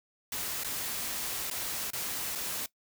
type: noise with dropouts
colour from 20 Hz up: white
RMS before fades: -35 dBFS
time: 0.32-2.66 s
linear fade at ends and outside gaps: 2 ms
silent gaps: 0.636-0.645 / 1.501-1.511 / 1.904-1.933 / 2.352-2.356 s
effects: noise-tail reverb RT60 0.1 s tail -19 dB re dry